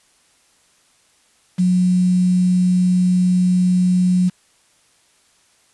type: tone with quantisation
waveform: sine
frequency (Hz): 181.3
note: F#3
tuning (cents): -35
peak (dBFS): -12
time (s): 1.58-4.3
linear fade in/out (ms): 20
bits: 6
effects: white hiss -57 dBFS RMS until 5.73 s + resampled to 24000 Hz